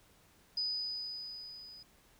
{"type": "tone with level ramp", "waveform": "sine", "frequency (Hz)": 4978, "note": "D#8", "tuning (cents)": 0, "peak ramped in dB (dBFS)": [-31, -50], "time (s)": [0.57, 1.83], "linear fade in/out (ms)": 5, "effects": ["pink hiss -65 dBFS RMS until 2.19 s"]}